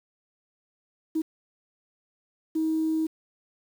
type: tone bursts at uneven times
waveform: sine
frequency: 317.9 Hz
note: D#4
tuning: 37 cents sharp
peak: -22 dBFS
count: 2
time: 1.15-1.22 / 2.55-3.07 s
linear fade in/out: 10 ms
effects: tanh soft clip ceiling -18 dBFS + 8-bit